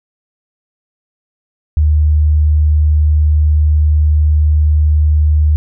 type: tone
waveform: sine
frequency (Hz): 75.9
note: D#2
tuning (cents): -42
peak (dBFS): -7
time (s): 1.77-5.56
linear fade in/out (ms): 0
effects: none